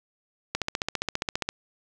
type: click train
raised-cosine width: 0.2 ms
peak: -9 dBFS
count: 15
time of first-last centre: 0.55-1.49 s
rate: 14.9 Hz
effects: none